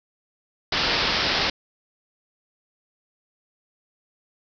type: low-pass noise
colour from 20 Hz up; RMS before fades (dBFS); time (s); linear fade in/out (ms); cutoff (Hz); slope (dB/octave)
white; -23; 0.72-1.5; 5; 5300; 96
effects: none